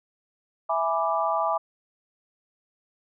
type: chord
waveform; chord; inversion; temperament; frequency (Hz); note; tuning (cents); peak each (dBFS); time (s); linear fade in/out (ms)
sine; E dominant seventh; none; equal; 659.3 / 830.6 / 987.8 / 1174.7; E5 / G#5 / B5 / D6; 0 / 0 / 0 / 0; -27 / -28 / -29 / -27; 0.69-1.58; 10
effects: none